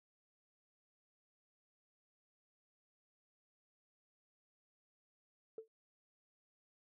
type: tone with exponential decay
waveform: sine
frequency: 443.9 Hz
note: A4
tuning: 15 cents sharp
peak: -40 dBFS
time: 5.58-5.68 s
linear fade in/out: 2 ms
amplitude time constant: 21 ms
effects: tanh soft clip ceiling -36 dBFS